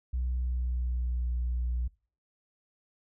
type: tone with pitch glide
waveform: sine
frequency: 62.3 to 60.53 Hz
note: B1 to B1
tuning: +16 to -34 cents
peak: -26 dBFS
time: 0.13-1.88 s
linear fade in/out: 10 ms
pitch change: -50 cents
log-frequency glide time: 0.29-1.3 s
effects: noise-tail reverb RT60 0.4 s tail -24 dB re dry + tanh soft clip ceiling -25 dBFS